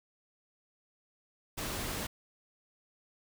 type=noise with ADSR envelope; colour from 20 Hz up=pink; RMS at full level=-34 dBFS; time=1.57-2.07 s; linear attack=21 ms; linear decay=4 ms; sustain=-3 dB; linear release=8 ms; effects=none